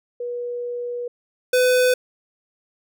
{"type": "tone pair in turn", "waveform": ["sine", "square"], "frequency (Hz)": [484.2, 502.5], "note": ["B4", "B4"], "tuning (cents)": [-34, 30], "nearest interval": "minor second", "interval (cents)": 64, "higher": "second", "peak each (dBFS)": [-25, -15], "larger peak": "second", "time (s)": [[0.2, 1.08], [1.53, 1.94]], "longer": "first", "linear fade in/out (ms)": 5, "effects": []}